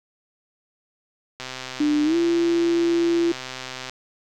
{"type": "click train", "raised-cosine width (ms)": 0.2, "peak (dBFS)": -15, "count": 323, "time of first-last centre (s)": [1.4, 3.896], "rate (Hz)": 129}
{"type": "tone with pitch glide", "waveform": "sine", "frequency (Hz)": [297.2, 339.4], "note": ["D4", "F4"], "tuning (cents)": [21, -49], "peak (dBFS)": -17, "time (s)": [1.8, 3.32], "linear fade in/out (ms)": 5, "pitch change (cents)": 230, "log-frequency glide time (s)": [2.04, 2.16]}
{"effects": []}